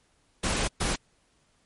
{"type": "noise bursts at uneven times", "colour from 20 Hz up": "pink", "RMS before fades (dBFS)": -27, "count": 2, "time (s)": [[0.43, 0.68], [0.8, 0.96]], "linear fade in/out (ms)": 10, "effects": ["pink hiss -67 dBFS RMS until 1.65 s", "MP3 48 kbps"]}